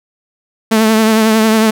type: tone with vibrato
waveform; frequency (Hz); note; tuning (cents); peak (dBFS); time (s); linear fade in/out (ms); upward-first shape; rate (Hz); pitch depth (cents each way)
sawtooth; 220; A3; 0; -4; 0.71-1.71; 10; triangle; 11; 40
effects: none